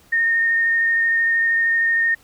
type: tone with vibrato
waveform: sine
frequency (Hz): 1836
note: A#6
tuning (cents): -27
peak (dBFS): -15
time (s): 0.12-2.15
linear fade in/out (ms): 10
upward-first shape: square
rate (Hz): 13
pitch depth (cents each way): 9
effects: pink hiss -53 dBFS RMS until 2.23 s